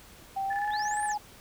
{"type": "tone with pitch glide", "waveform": "sine", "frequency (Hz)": [780, 836], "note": ["G5", "G#5"], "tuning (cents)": [-9, 11], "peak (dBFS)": -28, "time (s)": [0.36, 1.18], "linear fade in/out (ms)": 10, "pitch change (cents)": 120, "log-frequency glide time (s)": [0.47, 0.68]}
{"type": "tone with tremolo", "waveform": "sine", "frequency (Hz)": 1740, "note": "A6", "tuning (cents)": -20, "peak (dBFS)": -32, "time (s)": [0.5, 1.14], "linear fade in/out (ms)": 10, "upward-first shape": "square", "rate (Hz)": 17, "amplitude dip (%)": 65}
{"type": "linear two-way sweep", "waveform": "sine", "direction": "up then down", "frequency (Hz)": [3082, 9510, 4083], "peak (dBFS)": -37, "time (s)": [0.7, 1.17], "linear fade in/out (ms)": 50, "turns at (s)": 1.05}
{"effects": ["pink hiss -52 dBFS RMS until 1.4 s"]}